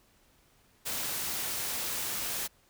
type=noise; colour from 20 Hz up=white; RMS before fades=-34 dBFS; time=0.85-2.48 s; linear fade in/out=20 ms; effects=pink hiss -65 dBFS RMS until 2.69 s